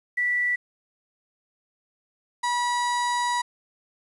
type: tone pair in turn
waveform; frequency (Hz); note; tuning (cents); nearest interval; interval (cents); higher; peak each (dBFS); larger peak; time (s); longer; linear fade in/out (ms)
sine / 35% pulse; 1961 / 970.1; B6 / B5; -13 / -31; octave; 1218; first; -21; neither; 0.17-0.56 / 2.43-3.42; second; 10
effects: resampled to 24000 Hz + 9-bit